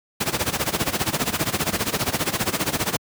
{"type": "noise with tremolo", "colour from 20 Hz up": "pink", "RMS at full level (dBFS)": -20, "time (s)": [0.2, 2.97], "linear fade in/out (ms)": 10, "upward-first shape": "sine", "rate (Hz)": 15, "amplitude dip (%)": 85, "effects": ["high-pass 100 Hz 12 dB/octave"]}